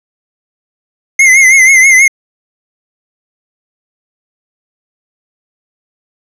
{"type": "tone with vibrato", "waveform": "square", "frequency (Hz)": 2100, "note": "C7", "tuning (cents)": 6, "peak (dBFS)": -3, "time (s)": [1.19, 2.08], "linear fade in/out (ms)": 5, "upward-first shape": "triangle", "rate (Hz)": 6.2, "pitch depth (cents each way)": 87, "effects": ["low-pass 10000 Hz 12 dB/octave"]}